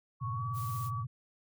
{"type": "tone with pitch glide", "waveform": "sine", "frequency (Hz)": [1108.7, 1141.2], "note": ["C#6", "C#6"], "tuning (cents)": [0, 50], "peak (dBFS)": -37, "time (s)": [0.2, 1.05], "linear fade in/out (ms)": 50, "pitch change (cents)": 50, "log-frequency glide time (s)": [0.32, 0.44]}
{"type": "tone with vibrato", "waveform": "sine", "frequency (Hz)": 116.54, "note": "A#2", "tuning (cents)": 0, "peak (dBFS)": -34, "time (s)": [0.21, 1.07], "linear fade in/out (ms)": 10, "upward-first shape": "sine", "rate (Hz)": 17, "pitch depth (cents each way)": 230}
{"type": "noise", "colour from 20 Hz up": "blue", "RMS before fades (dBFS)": -48, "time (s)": [0.53, 0.91], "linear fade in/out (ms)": 50}
{"effects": []}